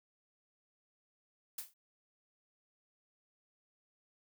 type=noise with exponential decay; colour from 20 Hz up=blue; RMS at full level=-37 dBFS; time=1.58-1.74 s; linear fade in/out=5 ms; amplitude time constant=34 ms; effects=none